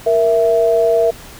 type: tone pair together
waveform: sine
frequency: 467 / 661 Hz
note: A#4 / E5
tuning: +3 / +5 cents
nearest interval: tritone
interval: 602 cents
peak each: -13 dBFS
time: 0.06-1.11 s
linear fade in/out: 10 ms
effects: pink hiss -37 dBFS RMS until 1.39 s